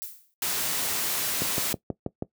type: noise with exponential decay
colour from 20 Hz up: violet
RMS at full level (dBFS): -33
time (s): 0.02-0.34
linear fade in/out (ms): 0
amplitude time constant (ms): 69
type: noise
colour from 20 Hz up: white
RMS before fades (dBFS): -28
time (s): 0.42-1.73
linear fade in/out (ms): 2
type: click train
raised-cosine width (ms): 2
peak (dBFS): -14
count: 6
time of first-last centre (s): 1.42-2.224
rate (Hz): 6.22
effects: noise-tail reverb RT60 0.1 s tail -18 dB re dry + high-pass 100 Hz 12 dB/octave